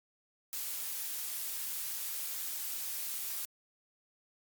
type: noise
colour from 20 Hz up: blue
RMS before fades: -38 dBFS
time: 0.53-3.45 s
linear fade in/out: 0 ms
effects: Opus 48 kbps